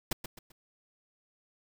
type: noise with echo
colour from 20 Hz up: pink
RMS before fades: -30 dBFS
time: 0.11-0.13 s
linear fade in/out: 5 ms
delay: 130 ms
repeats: 3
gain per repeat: -9 dB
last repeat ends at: 0.52 s
effects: none